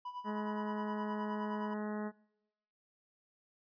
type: tone with tremolo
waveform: triangle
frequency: 987.8 Hz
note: B5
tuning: in tune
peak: -37 dBFS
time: 0.05-1.74 s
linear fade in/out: 5 ms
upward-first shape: sine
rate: 9.6 Hz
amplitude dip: 70%
type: harmonic tone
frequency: 211.1 Hz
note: G#3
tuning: 29 cents sharp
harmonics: 1 / 2 / 3 / 4 / 5 / 6 / 7 / 8 / 9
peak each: -37 / -43 / -47 / -49 / -51 / -53 / -54 / -55 / -56 dBFS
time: 0.24-2.12 s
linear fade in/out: 50 ms
effects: noise-tail reverb RT60 1.0 s tail -25 dB re dry + resampled to 11025 Hz